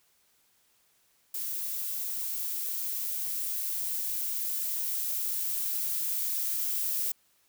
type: noise with level ramp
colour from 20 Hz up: violet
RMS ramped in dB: -34 to -30 dBFS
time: 1.34-7.12 s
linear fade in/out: 5 ms
effects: white hiss -68 dBFS RMS until 7.48 s